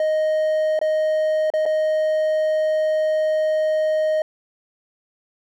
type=tone with dropouts; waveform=triangle; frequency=622.3 Hz; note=D#5; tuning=in tune; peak=-15 dBFS; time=0-4.22 s; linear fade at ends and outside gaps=2 ms; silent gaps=0.791-0.814 / 1.502-1.537 / 1.655-1.661 s; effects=none